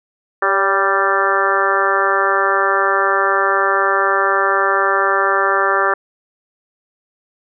harmonic tone with a mistuned harmonic, 196 Hz, G3, in tune, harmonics 2 / 3 / 4 / 5 / 6 / 7 / 8 / 9, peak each -21 / -22 / -23 / -24 / -18 / -20 / -22 / -21 dBFS, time 0.42-5.94 s, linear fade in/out 5 ms, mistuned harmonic 3, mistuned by -35 cents, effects none

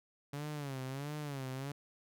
sawtooth tone with vibrato, 140.1 Hz, C#3, 19 cents sharp, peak -35 dBFS, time 0.33-1.72 s, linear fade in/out 5 ms, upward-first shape sine, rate 1.5 Hz, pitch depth 130 cents each way, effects none

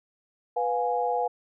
sine chord, F diminished, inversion second, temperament equal with one note detuned, 493.9 / 710.3 / 830.6 Hz, Cb5 / F5 / Ab5, 0 / +29 / 0 cents, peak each -28 dBFS, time 0.56-1.28 s, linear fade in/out 10 ms, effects none

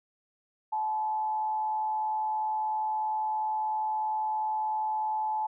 sine tone with frequency modulation, 865 Hz, A5, 30 cents flat, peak -27 dBFS, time 0.72-5.47 s, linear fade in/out 10 ms, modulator 137 Hz, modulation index 0.28, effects none

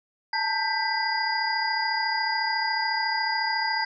sine tone cluster, 871 / 905 / 1575 / 1987 / 4861 Hz, A5 / A5 / G6 / B6 / D#8, -18 / +48 / +8 / +10 / -41 cents, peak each -30 dBFS, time 0.33-3.85 s, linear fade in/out 5 ms, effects none

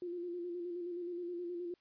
sine tone with vibrato, 350 Hz, F4, 4 cents sharp, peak -38 dBFS, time 0.02-1.74 s, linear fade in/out 2 ms, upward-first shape square, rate 9.5 Hz, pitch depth 33 cents each way, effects white hiss -75 dBFS RMS until 1.8 s + resampled to 11025 Hz

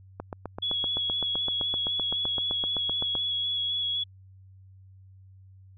click train, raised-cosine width 1 ms, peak -20 dBFS, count 24, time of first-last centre 0.2-3.153 s, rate 7.79 Hz
sine tone with vibrato, 3359 Hz, G#7, 19 cents sharp, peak -26 dBFS, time 0.62-4.04 s, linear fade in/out 10 ms, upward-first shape square, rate 3.9 Hz, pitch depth 11 cents each way
effects added 95 Hz sine -49 dBFS peak until 5.77 s

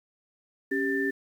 sine tone cluster, 276 / 392.5 / 1781 Hz, C#4 / G4 / A6, -7 / +2 / +21 cents, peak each -29 dBFS, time 0.71-1.11 s, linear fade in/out 10 ms, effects 9-bit

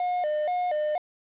triangle tone with vibrato, 659.3 Hz, E5, in tune, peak -22 dBFS, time 0-0.98 s, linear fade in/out 2 ms, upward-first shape square, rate 2.1 Hz, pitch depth 150 cents each way, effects resampled to 8000 Hz + 9-bit

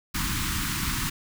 pink band-stop noise, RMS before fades -28 dBFS, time 0.14-1.1 s, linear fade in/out 10 ms, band 320 to 970 Hz, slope 48 dB/octave, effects none

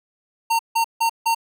square tone bursts, 915 Hz, A#5, 32 cents flat, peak -17 dBFS, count 4, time 0.5-1.348 s, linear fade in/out 10 ms, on 92 ms, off 160 ms, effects none

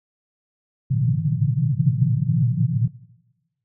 pink band-pass noise, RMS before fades -20 dBFS, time 0.9-2.88 s, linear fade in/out 2 ms, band 110 to 170 Hz, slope 96 dB/octave, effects noise-tail reverb RT60 1.0 s tail -18 dB re dry

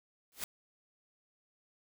white noise with exponential growth, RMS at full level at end -34 dBFS, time 0.32-0.44 s, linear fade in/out 1 ms, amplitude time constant 26 ms, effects none

